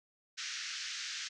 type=band-pass noise; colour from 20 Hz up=white; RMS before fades=-41 dBFS; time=0.37-1.29 s; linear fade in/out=20 ms; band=1400 to 6400 Hz; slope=48 dB/octave; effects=none